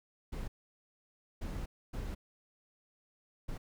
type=noise bursts at uneven times; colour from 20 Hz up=brown; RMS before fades=-39 dBFS; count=4; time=0.32-0.48 / 1.41-1.66 / 1.93-2.15 / 3.48-3.58 s; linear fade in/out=10 ms; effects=none